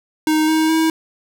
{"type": "tone with pitch steps", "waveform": "square", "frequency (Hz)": [311.1, 316, 321], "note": ["D#4", "D#4", "E4"], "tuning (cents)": [0, 27, -46], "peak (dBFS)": -14, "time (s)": [0.27, 0.9], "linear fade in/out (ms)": 2, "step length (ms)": 210, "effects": []}